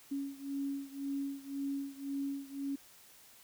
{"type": "beating tone pair", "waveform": "sine", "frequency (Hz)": [276.9, 278.8], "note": ["C#4", "C#4"], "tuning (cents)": [-2, 10], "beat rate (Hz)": 1.9, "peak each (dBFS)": [-38, -40], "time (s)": [0.11, 2.76], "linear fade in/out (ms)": 10, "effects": ["white hiss -59 dBFS RMS until 3.43 s"]}